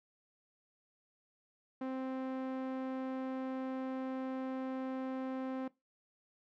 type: tone with low-pass filter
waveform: sawtooth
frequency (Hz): 261.6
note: C4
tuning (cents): 0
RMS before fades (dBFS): -39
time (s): 1.81-5.68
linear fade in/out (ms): 5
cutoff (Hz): 1500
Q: 0.5
effects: noise-tail reverb RT60 0.2 s tail -19 dB re dry